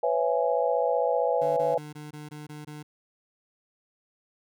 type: chord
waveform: sine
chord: C# minor seventh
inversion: third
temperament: just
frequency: 498.9 / 554.4 / 665.2 / 831.5 Hz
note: B4 / C#5 / E5 / G#5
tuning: +17 / 0 / +16 / +2 cents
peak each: -26 / -28 / -28 / -29 dBFS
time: 0.03-1.78 s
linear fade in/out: 5 ms
type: tone bursts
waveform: 25% pulse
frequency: 150 Hz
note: D3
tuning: 37 cents sharp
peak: -35 dBFS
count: 8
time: 1.41-2.83 s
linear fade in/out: 10 ms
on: 160 ms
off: 20 ms
effects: none